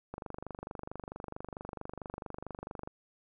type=click train; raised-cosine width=1 ms; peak=-26 dBFS; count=68; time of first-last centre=0.14-2.875 s; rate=24.5 Hz; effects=none